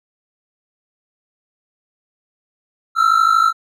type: tone pair together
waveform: triangle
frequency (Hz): 1308 / 1360.7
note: E6 / F6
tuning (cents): -14 / -45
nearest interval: minor second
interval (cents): 69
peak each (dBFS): -12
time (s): 2.95-3.53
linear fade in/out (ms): 50
effects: none